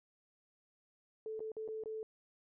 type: tone with dropouts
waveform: sine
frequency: 438 Hz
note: A4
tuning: 8 cents flat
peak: -39 dBFS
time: 1.26-2.03 s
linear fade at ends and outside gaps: 1 ms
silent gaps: 1.394-1.404 / 1.518-1.567 / 1.678-1.686 / 1.837-1.858 s
effects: none